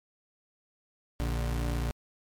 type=tone pair together; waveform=35% pulse; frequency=58.33 / 146.83 Hz; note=A#1 / D3; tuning=+2 / 0 cents; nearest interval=octave + major third; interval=1598 cents; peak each=-27 / -35 dBFS; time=1.2-1.91 s; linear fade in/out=0 ms; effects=MP3 96 kbps